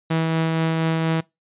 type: tone with tremolo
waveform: sawtooth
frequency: 162.2 Hz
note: E3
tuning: 28 cents flat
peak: -14 dBFS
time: 0.1-1.21 s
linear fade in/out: 10 ms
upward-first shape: triangle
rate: 4.2 Hz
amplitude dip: 25%
effects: noise-tail reverb RT60 0.2 s tail -23 dB re dry + resampled to 8000 Hz